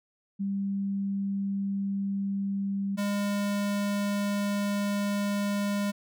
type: tone pair in turn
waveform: sine / square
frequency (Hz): 197.5 / 202.9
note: G3 / G#3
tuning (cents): +13 / -40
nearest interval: unison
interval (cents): 47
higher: second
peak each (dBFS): -27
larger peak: neither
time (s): 0.39-2.97 / 2.97-5.92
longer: second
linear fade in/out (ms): 20
effects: none